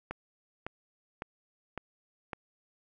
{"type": "click train", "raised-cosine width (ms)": 0.5, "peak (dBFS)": -21, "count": 5, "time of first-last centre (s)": [0.11, 2.332], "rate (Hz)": 1.8, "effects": []}